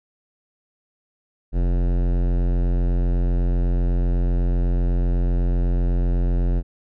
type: tone with hard clipping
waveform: sine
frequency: 44 Hz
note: F1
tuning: 14 cents sharp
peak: -19 dBFS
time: 1.52-6.63 s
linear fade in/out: 50 ms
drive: 18 dB
effects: none